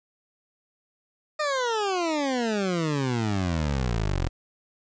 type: exponential sweep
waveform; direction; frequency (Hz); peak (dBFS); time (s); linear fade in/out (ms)
20% pulse; down; 620 to 41.39; -19; 1.39-4.29; 10
effects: resampled to 16000 Hz + 9-bit